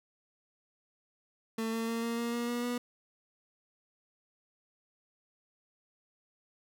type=tone with pitch steps; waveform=30% pulse; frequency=224.4 / 227 / 229.6 / 232.3 / 235 / 237.7 / 240.5 / 243.3 Hz; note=A3 / A#3 / A#3 / A#3 / A#3 / A#3 / B3 / B3; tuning=+34 / -46 / -26 / -6 / +14 / +34 / -46 / -26 cents; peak=-29 dBFS; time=1.58-2.78 s; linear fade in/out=5 ms; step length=150 ms; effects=none